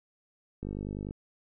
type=click train; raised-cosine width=3 ms; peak=-24 dBFS; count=25; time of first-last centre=0.63-1.109 s; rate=50.1 Hz; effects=none